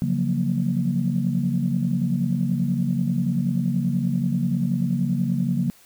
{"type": "chord", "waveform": "sine", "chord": "Gb major seventh", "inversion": "second", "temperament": "equal", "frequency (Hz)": [138.59, 174.61, 185, 233.1], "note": ["Db3", "F3", "Gb3", "Bb3"], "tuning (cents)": [0, 0, 0, 0], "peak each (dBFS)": -25, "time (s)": [0.02, 5.7], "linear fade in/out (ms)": 0, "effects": ["tanh soft clip ceiling -10 dBFS", "white hiss -53 dBFS RMS until 5.85 s"]}